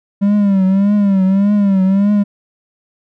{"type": "tone with vibrato", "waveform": "triangle", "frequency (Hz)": 197.5, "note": "G3", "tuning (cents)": 13, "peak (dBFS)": -7, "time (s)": [0.21, 2.24], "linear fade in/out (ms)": 20, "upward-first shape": "triangle", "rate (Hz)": 1.7, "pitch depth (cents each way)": 99, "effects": []}